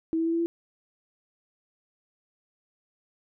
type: tone with pitch steps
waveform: sine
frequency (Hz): 324.4 / 327.6 / 330.8 / 334.1 / 337.4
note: E4 / E4 / E4 / E4 / E4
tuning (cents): -28 / -11 / +6 / +23 / +40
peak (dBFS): -23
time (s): 0.13-0.46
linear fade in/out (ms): 0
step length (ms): 66
effects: none